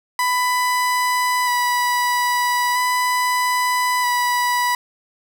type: tone with vibrato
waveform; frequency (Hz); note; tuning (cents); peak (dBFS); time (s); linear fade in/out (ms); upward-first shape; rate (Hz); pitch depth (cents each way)
30% pulse; 987.8; B5; 0; -14; 0.19-4.75; 2; square; 0.39; 13
effects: none